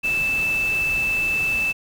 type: tone in noise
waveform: sine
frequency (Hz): 2637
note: E7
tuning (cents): 0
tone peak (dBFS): -19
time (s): 0.03-1.73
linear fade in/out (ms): 20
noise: pink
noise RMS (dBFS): -34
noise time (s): 0.03-1.73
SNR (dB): +12
effects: none